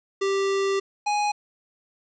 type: tone pair in turn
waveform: square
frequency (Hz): 392 / 830.6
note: G4 / G#5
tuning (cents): 0 / 0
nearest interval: octave + minor second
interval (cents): 1300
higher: second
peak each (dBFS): -22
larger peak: neither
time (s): 0.21-0.8 / 1.06-1.32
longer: first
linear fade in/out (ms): 10
effects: resampled to 16000 Hz + 9-bit